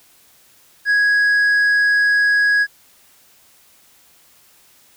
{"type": "tone with tanh clipping", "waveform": "sine", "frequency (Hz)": 1661.2, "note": "G#6", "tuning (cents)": 0, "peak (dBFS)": -13, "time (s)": [0.85, 2.67], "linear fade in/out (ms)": 50, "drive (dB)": 4, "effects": ["white hiss -52 dBFS RMS until 4.96 s"]}